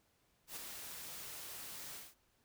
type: noise with ADSR envelope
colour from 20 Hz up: white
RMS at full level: -44 dBFS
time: 0.47-2.15 s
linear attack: 95 ms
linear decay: 7 ms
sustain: -4 dB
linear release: 200 ms
effects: pink hiss -75 dBFS RMS until 2.44 s